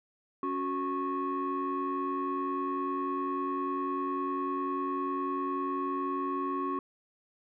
sine tone cluster, 277.8 / 367.9 / 1100 Hz, C#4 / F#4 / C#6, +4 / -10 / -14 cents, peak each -33 / -34 / -31 dBFS, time 0.43-6.79 s, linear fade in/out 2 ms, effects tanh soft clip ceiling -25 dBFS

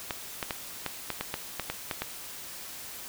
clicks, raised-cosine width 0.3 ms, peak -14 dBFS, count 11, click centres 0.108 / 0.428 / 0.508 / 0.863 / 1.103 / 1.21 / 1.341 / 1.597 / 1.7 / 1.912 / 2.02 s, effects white hiss -42 dBFS RMS until 3.08 s

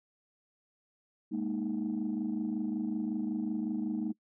sine chord, Ab suspended second, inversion none, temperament equal, 207.7 / 233.1 / 311.1 Hz, Ab3 / Bb3 / Eb4, 0 / 0 / 0 cents, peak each -34 dBFS, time 1.31-4.13 s, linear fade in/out 20 ms, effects noise-tail reverb RT60 0.1 s tail -24 dB re dry + tanh soft clip ceiling -25 dBFS

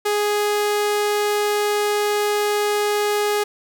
sawtooth tone, 415.3 Hz, G#4, in tune, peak -14 dBFS, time 0.05-3.44 s, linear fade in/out 10 ms, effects none

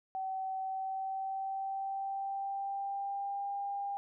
sine tone with pitch glide, 763 to 800.9 Hz, G5 to G5, -47 to +37 cents, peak -34 dBFS, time 0.15-3.97 s, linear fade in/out 0 ms, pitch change +84 cents, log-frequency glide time 0.58-3.51 s, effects none

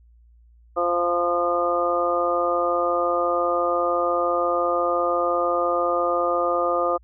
harmonic tone, 174.2 Hz, F3, 4 cents flat, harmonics 2 / 3 / 4 / 5 / 6 / 7, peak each -28 / -23 / -26 / -35 / -33 / -24 dBFS, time 0.76-6.98 s, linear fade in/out 20 ms, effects added 58 Hz sine -50 dBFS peak until 7.03 s

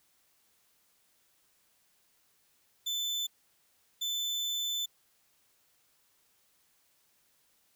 35% pulse tone bursts at uneven times, 3520 Hz, A7, in tune, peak -29 dBFS, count 2, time 2.86-3.27 / 4.01-4.86 s, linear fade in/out 10 ms, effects white hiss -70 dBFS RMS until 7.75 s

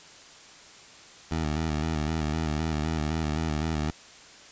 15% pulse tone with vibrato, 78 Hz, D#2, 5 cents sharp, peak -20 dBFS, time 1.31-3.91 s, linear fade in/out 5 ms, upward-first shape square, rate 3.9 Hz, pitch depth 56 cents each way, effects white hiss -49 dBFS RMS until 4.51 s + resampled to 16000 Hz

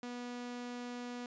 sawtooth tone, 243.9 Hz, B3, 21 cents flat, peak -37 dBFS, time 0.03-1.26 s, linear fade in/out 2 ms, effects resampled to 16000 Hz

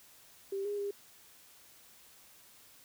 sine tone with pitch steps, 392.2 / 410.1 / 403.4 Hz, G4 / G#4 / G4, +1 / -22 / +50 cents, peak -33 dBFS, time 0.52-0.91 s, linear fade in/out 5 ms, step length 130 ms, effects white hiss -59 dBFS RMS until 2.84 s

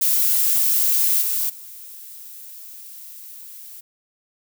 violet noise with level steps, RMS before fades -18 / -22 / -39 dBFS, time 0.01-3.81 s, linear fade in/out 10 ms, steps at 1.21 / 1.49 s, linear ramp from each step 10 ms, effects none

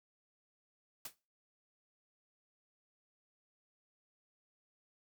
white noise with exponential decay, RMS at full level -39 dBFS, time 1.05-1.15 s, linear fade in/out 5 ms, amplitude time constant 20 ms, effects noise-tail reverb RT60 0.3 s tail -19 dB re dry

